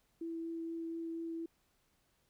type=tone with vibrato; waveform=sine; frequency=330.5 Hz; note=E4; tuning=5 cents sharp; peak=-38 dBFS; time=0.21-1.46 s; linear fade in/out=5 ms; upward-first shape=triangle; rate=4.2 Hz; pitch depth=9 cents each way; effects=pink hiss -75 dBFS RMS until 2.29 s